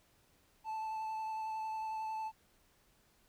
triangle tone with vibrato, 877 Hz, A5, 6 cents flat, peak -35 dBFS, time 0.64-2.32 s, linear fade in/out 50 ms, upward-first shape sine, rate 11 Hz, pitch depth 12 cents each way, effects pink hiss -70 dBFS RMS until 3.28 s

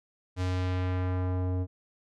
square tone with low-pass filter sweep, 91.6 Hz, F#2, 17 cents flat, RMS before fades -29 dBFS, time 0.36-1.67 s, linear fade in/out 50 ms, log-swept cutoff 7400 to 500 Hz, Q 0.83, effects none

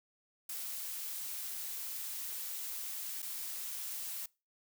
blue noise with dropouts, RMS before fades -41 dBFS, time 0.49-4.26 s, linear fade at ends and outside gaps 5 ms, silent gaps 3.221-3.226 s, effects noise-tail reverb RT60 0.3 s tail -24 dB re dry

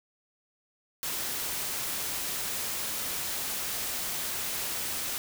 white noise, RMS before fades -33 dBFS, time 1.03-5.18 s, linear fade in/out 0 ms, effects none

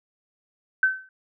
sine tone with exponential decay, 1533 Hz, G6, 39 cents flat, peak -13 dBFS, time 0.83-1.09 s, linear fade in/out 2 ms, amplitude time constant 55 ms, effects none

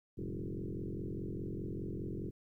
sine tone with frequency modulation, 103.83 Hz, G#2, in tune, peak -37 dBFS, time 0.17-2.31 s, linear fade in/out 20 ms, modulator 44.9 Hz, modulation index 6.6, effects 13-bit

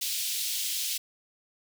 pink high-pass noise, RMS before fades -31 dBFS, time 0.01-0.98 s, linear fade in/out 10 ms, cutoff 3100 Hz, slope 24 dB/octave, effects none

